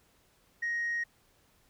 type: tone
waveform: sine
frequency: 1876 Hz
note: A#6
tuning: 11 cents sharp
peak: -28 dBFS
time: 0.62-1.04 s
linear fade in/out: 10 ms
effects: tanh soft clip ceiling -27 dBFS + pink hiss -67 dBFS RMS until 1.69 s